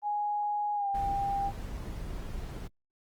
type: tone with pitch glide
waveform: sine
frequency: 830 to 796.2 Hz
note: G#5 to G5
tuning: -1 to +27 cents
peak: -28 dBFS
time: 0.02-1.52 s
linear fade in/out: 50 ms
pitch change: -72 cents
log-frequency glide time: 0.75-0.88 s
type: noise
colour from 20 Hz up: brown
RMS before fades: -38 dBFS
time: 0.94-2.68 s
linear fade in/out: 10 ms
effects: Opus 24 kbps